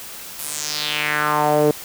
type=tone with band-pass filter sweep; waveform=sawtooth; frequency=150 Hz; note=D3; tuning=37 cents sharp; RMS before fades=-20 dBFS; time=0.39-1.71 s; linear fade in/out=2 ms; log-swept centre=12000 to 420 Hz; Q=3.1; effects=white hiss -35 dBFS RMS until 1.84 s